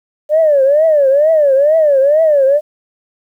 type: tone with vibrato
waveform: sine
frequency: 587.3 Hz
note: D5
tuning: in tune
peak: -6 dBFS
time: 0.29-2.61 s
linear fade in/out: 50 ms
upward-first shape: triangle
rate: 2.2 Hz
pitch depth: 200 cents each way
effects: tanh soft clip ceiling -2 dBFS + 8-bit